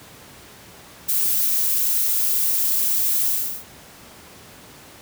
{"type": "noise with ADSR envelope", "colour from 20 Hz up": "violet", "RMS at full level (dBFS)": -18, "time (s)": [1.08, 3.65], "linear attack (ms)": 19, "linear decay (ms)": 4, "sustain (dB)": -2, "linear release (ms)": 380, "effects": ["pink hiss -44 dBFS RMS until 5.01 s", "high-pass 80 Hz 12 dB/octave"]}